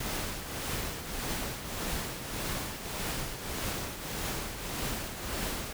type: noise with tremolo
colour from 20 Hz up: pink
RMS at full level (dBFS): -33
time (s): 0-5.73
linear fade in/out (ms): 5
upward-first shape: triangle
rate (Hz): 1.7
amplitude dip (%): 60
effects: none